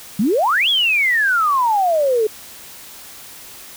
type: exponential two-way sweep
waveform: sine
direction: up then down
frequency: 185 to 3442 to 418.4 Hz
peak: -13 dBFS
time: 0.19-2.27 s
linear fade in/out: 5 ms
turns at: 0.69 s
effects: white hiss -38 dBFS RMS until 3.76 s